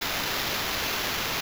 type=noise with sample-and-hold; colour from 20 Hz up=blue; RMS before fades=-29 dBFS; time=0.01-1.41 s; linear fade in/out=10 ms; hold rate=8820 Hz; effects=none